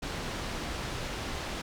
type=low-pass noise; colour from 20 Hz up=pink; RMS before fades=-36 dBFS; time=0.02-1.62 s; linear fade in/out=10 ms; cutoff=5600 Hz; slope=12 dB/octave; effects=none